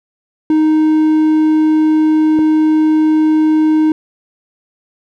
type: tone pair in turn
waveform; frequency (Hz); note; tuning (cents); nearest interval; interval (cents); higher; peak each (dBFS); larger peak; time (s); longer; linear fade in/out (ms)
triangle; 311.1 / 311.1; D#4 / D#4; 0 / 0; unison; 0; neither; -6; neither; 0.5-2.39 / 2.39-3.92; first; 2
effects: none